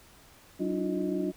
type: tone cluster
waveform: sine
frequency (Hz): 188.3 / 294.2 / 320.3 / 356.1 / 622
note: F#3 / D4 / E4 / F4 / D#5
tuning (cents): +31 / +3 / -50 / +34 / -1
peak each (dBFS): -34 / -32 / -36 / -32 / -40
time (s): 0.59-1.32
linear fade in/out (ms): 20
effects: pink hiss -56 dBFS RMS until 1.36 s